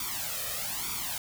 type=noise with flanger; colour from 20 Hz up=white; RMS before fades=-34 dBFS; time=0-1.18 s; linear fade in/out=2 ms; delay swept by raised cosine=0.86 to 1.65 ms; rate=1.1 Hz; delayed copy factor=+0.8; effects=none